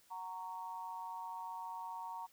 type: tone with amplitude modulation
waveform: sine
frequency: 927 Hz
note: A#5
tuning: 10 cents flat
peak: -38 dBFS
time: 0.1-2.27 s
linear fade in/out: 20 ms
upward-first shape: sine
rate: 185 Hz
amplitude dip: 85%
effects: white hiss -68 dBFS RMS until 2.32 s